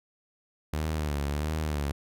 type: tone with vibrato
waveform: sawtooth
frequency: 74.7 Hz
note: D2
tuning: 30 cents sharp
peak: -24 dBFS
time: 0.73-1.92 s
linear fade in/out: 5 ms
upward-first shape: sine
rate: 1.5 Hz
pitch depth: 87 cents each way
effects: none